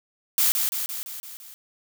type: noise with echo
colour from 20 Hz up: blue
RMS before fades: -20 dBFS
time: 0.38-0.52 s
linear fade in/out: 0 ms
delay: 170 ms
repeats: 6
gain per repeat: -4 dB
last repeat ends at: 1.54 s
effects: none